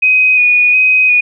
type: tone with vibrato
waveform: sine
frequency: 2489 Hz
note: D#7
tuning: in tune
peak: -6 dBFS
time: 0.02-1.21 s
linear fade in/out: 10 ms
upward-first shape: square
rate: 1.4 Hz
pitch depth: 19 cents each way
effects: none